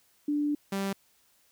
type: tone pair in turn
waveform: sine / sawtooth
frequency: 293.7 / 196.02 Hz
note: D4 / G3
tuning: 0 / 0 cents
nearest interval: perfect fifth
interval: 700 cents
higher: first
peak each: -25 dBFS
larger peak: neither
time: 0.28-0.55 / 0.72-0.93 s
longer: first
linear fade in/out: 5 ms
effects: white hiss -66 dBFS RMS until 1.51 s